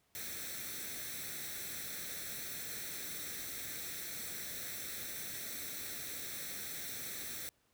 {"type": "noise with comb filter", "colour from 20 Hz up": "white", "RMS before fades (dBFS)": -43, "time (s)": [0.15, 7.49], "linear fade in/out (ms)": 0, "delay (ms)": 0.51, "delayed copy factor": 0.7, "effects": ["pink hiss -74 dBFS RMS until 7.73 s", "high-pass 60 Hz 12 dB/octave"]}